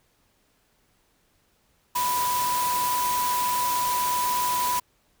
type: tone in noise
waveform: sine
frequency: 987.8 Hz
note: B5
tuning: in tune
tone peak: -23 dBFS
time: 1.95-4.8 s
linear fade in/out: 10 ms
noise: white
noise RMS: -30 dBFS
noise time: 1.95-4.8 s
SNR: +4 dB
effects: pink hiss -66 dBFS RMS until 5.2 s